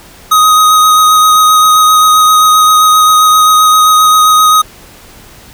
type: tone with vibrato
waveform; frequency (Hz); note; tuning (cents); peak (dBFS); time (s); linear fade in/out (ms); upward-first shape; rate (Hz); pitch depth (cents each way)
square; 1254; D#6; +13; -4; 0.31-4.62; 10; sine; 7.6; 14
effects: pink hiss -36 dBFS RMS until 5.53 s